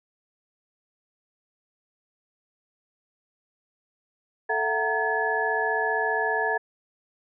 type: tone cluster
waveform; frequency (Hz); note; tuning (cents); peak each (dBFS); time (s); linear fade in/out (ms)
sine; 440.9 / 674 / 749 / 925 / 1709; A4 / E5 / F#5 / A#5 / G#6; +4 / +38 / +21 / -14 / +49; -29 / -32 / -30 / -30 / -26; 4.49-6.58; 10
effects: none